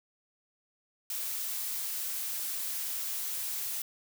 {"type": "noise", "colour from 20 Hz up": "blue", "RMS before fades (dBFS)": -35, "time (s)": [1.1, 3.82], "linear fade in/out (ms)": 2, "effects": []}